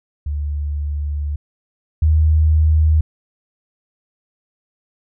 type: tone pair in turn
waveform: sine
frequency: 73.2 / 77.95 Hz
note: D2 / D#2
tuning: -5 / +4 cents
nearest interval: minor second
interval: 109 cents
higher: second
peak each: -19 / -10 dBFS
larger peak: second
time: 0.26-1.36 / 2.02-3.01 s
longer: first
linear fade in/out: 5 ms
effects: none